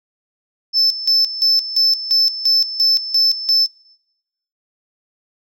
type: tone with tremolo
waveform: sine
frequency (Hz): 5274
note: E8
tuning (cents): 0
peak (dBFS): -9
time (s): 0.73-3.68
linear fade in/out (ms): 50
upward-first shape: square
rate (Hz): 2.9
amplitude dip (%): 80
effects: noise-tail reverb RT60 0.9 s tail -24 dB re dry + tanh soft clip ceiling -9 dBFS